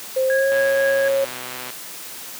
sine tone with pitch glide, 523.3 to 547.1 Hz, C5 to C#5, 0 to -23 cents, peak -16 dBFS, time 0.16-1.25 s, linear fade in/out 10 ms, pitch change +77 cents, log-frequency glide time 0.27-0.51 s
sine tone with tremolo, 1648 Hz, G#6, 14 cents flat, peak -20 dBFS, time 0.3-1.08 s, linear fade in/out 0 ms, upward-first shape triangle, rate 4 Hz, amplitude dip 45%
click train, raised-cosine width 0.3 ms, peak -16 dBFS, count 150, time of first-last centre 0.52-1.703 s, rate 126 Hz
effects white hiss -35 dBFS RMS until 2.39 s + high-pass 150 Hz 12 dB/octave

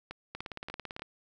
two click trains, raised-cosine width 0.3 ms, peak -24 / -23 dBFS, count 4 / 13, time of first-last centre 0.11-0.995 / 0.35-1.02 s, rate 3.39 / 17.9 Hz, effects none

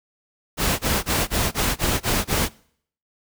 pink noise bursts, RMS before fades -21 dBFS, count 8, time 0.57-2.491 s, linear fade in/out 50 ms, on 220 ms, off 23 ms, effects noise-tail reverb RT60 0.6 s tail -23 dB re dry

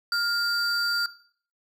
triangle tone pair together, 1407 / 4659 Hz, F6 / D8, +12 / -15 cents, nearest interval octave + major sixth, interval 2073 cents, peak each -22 / -23 dBFS, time 0.12-1.06 s, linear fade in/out 2 ms, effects noise-tail reverb RT60 0.5 s tail -17 dB re dry + tanh soft clip ceiling -18 dBFS

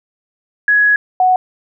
sine tone pair in turn, 1675 / 739.3 Hz, G#6 / F#5, +14 / -2 cents, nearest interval octave + major second, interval 1416 cents, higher first, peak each -8 dBFS, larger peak neither, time 0.68-0.96 / 1.2-1.36 s, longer first, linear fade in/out 2 ms, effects none

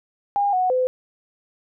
sine tone with pitch steps, 809 / 737 / 509 Hz, G#5 / F#5 / C5, -46 / -7 / -48 cents, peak -17 dBFS, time 0.36-0.87 s, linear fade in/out 0 ms, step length 170 ms, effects none

